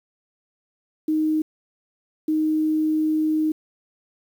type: tone pair in turn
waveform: sine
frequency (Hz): 311.1 / 311.1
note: D#4 / D#4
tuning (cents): 0 / 0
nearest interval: unison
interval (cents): 0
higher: neither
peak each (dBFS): -18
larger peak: neither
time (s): 1.08-1.42 / 2.28-3.52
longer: second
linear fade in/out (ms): 5
effects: 8-bit